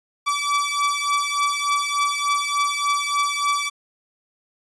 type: beating tone pair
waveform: sawtooth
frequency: 1152 / 1155.4 Hz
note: D6 / D6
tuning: -34 / -29 cents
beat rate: 3.4 Hz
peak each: -19 dBFS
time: 0.26-3.7 s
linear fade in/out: 20 ms
effects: resampled to 22050 Hz